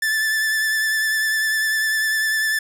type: tone with vibrato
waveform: 45% pulse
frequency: 1752 Hz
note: A6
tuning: 8 cents flat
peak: -18 dBFS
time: 0.02-2.59 s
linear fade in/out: 5 ms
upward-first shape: sine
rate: 10 Hz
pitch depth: 24 cents each way
effects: none